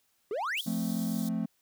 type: exponential sweep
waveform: triangle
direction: up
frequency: 379.7 to 3464 Hz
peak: -28 dBFS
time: 0.31-0.61 s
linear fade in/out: 2 ms
type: high-pass noise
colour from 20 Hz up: white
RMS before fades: -44 dBFS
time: 0.57-1.29 s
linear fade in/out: 5 ms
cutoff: 3200 Hz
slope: 96 dB/octave
type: chord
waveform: triangle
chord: F major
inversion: none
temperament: equal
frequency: 174.61 / 220 / 261.6 Hz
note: F3 / A3 / C4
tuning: 0 / 0 / 0 cents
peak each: -32 / -29 / -34 dBFS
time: 0.66-1.46 s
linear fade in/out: 10 ms
effects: white hiss -72 dBFS RMS until 1.61 s

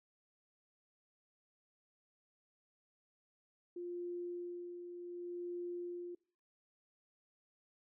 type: tone with tremolo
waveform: sine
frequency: 350.9 Hz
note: F4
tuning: 8 cents sharp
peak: -39 dBFS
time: 3.76-6.15 s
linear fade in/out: 5 ms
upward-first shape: sine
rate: 0.67 Hz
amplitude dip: 50%
effects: noise-tail reverb RT60 0.5 s tail -25 dB re dry

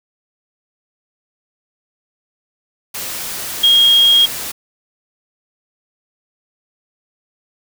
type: tone in noise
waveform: sine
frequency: 3258 Hz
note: G#7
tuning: 34 cents flat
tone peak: -7 dBFS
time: 3.63-4.26 s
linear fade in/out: 10 ms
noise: white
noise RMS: -25 dBFS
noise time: 2.94-4.52 s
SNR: +15 dB
effects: none

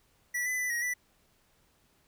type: tone with pitch steps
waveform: square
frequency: 1953 / 2007 / 1990 / 1892 / 1975 Hz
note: B6 / B6 / B6 / A#6 / B6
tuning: -20 / +27 / +13 / +25 / 0 cents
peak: -30 dBFS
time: 0.34-0.94 s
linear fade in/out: 10 ms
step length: 120 ms
effects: pink hiss -68 dBFS RMS until 2.07 s

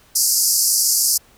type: band-pass noise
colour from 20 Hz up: pink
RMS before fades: -17 dBFS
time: 0.15-1.18 s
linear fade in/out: 10 ms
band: 4700 to 14000 Hz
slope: 96 dB/octave
effects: pink hiss -52 dBFS RMS until 1.37 s

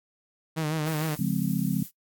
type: tone with vibrato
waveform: sawtooth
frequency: 155.56 Hz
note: D#3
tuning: in tune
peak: -22 dBFS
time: 0.56-1.16 s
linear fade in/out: 20 ms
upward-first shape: sine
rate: 6.6 Hz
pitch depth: 60 cents each way
type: noise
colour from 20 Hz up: violet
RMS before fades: -40 dBFS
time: 0.84-1.91 s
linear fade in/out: 50 ms
type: chord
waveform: sine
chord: Db major seventh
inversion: none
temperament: just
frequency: 138.59 / 173.24 / 207.9 / 259.9 Hz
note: Db3 / F3 / Ab3 / C4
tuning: 0 / -14 / +2 / -11 cents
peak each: -31 / -27 / -29 / -31 dBFS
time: 1.19-1.83 s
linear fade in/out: 5 ms
effects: noise-tail reverb RT60 0.1 s tail -21 dB re dry + AAC 64 kbps

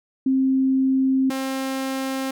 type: tone pair in turn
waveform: sine / sawtooth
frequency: 264.7 / 266.2 Hz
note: C4 / C4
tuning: +20 / +30 cents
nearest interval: unison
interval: 10 cents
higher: second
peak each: -16 / -20 dBFS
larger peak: first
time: 0.26-1.3 / 1.3-2.31 s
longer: first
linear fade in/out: 5 ms
effects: none

